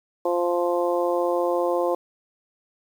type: harmonic tone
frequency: 174.61 Hz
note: F3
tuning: in tune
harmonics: 2 / 3 / 4 / 5 / 6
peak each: -25 / -23 / -29 / -31 / -31 dBFS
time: 0.25-1.95 s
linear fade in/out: 5 ms
effects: 8-bit